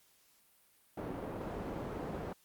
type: low-pass noise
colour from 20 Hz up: white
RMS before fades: -41 dBFS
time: 0.97-2.33 s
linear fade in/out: 5 ms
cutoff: 570 Hz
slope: 12 dB/octave
effects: white hiss -68 dBFS RMS until 2.44 s + Opus 48 kbps